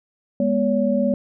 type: tone cluster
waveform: sine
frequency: 205.7 / 243.6 / 565 Hz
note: G#3 / B3 / C#5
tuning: -16 / -24 / +33 cents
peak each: -21 dBFS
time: 0.4-1.14 s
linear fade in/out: 2 ms
effects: none